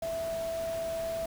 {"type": "tone in noise", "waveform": "sine", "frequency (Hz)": 659.3, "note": "E5", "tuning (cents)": 0, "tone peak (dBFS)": -31, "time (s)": [0.02, 1.26], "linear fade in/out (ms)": 5, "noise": "pink", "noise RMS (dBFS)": -44, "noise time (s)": [0.02, 1.26], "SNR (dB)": 10, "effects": []}